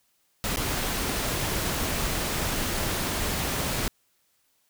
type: noise with dropouts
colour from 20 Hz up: pink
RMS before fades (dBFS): -28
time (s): 0.44-3.88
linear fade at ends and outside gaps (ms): 0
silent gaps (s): 0.56-0.571
effects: white hiss -69 dBFS RMS until 4.69 s